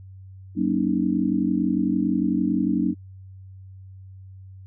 sine chord, D# minor seventh, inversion first, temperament just, 186.68 / 233.3 / 280 / 311.1 Hz, F#3 / A#3 / C#4 / D#4, +16 / +2 / +18 / 0 cents, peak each -25 dBFS, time 0.55-2.95 s, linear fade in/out 50 ms, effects added 95 Hz sine -40 dBFS peak until 4.66 s

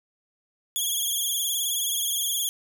10% pulse tone with vibrato, 3308 Hz, G#7, 8 cents flat, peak -17 dBFS, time 0.76-2.49 s, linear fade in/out 0 ms, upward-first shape triangle, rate 19 Hz, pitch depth 82 cents each way, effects none

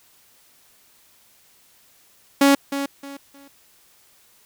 sawtooth tone with echo, 278.7 Hz, C#4, 9 cents sharp, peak -8 dBFS, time 2.41-2.55 s, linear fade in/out 5 ms, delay 310 ms, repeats 3, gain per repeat -11 dB, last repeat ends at 3.48 s, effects white hiss -56 dBFS RMS until 4.45 s

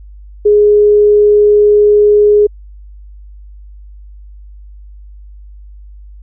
sine tone, 416.3 Hz, G#4, 4 cents sharp, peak -4 dBFS, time 0.45-2.47 s, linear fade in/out 10 ms, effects added 50 Hz sine -31 dBFS peak until 6.22 s

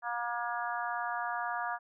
harmonic tone, 238.1 Hz, A#3, 37 cents sharp, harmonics 3 / 4 / 5 / 6 / 7, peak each -37 / -38 / -39 / -40 / -40 dBFS, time 0.02-1.79 s, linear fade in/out 50 ms, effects none

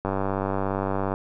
click train, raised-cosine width 1 ms, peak -12 dBFS, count 107, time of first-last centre 0.05-1.139 s, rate 97.3 Hz, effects none

